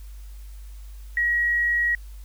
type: tone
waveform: sine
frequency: 1905 Hz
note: A#6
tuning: 37 cents sharp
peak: -19 dBFS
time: 1.17-1.95 s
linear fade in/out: 2 ms
effects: added 50 Hz sine -37 dBFS peak until 2.24 s + white hiss -56 dBFS RMS until 2.24 s